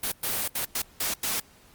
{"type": "noise bursts at uneven times", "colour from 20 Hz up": "white", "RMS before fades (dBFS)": -28, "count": 6, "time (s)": [[0.03, 0.12], [0.23, 0.48], [0.55, 0.65], [0.75, 0.82], [1, 1.14], [1.23, 1.4]], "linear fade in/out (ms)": 5, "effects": ["pink hiss -56 dBFS RMS until 1.74 s", "Opus 32 kbps"]}